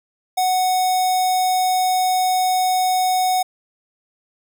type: tone with notch filter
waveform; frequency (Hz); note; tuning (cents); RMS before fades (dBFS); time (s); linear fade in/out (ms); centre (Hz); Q
square; 740; F#5; 0; -18; 0.37-3.43; 10; 1800; 0.85
effects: none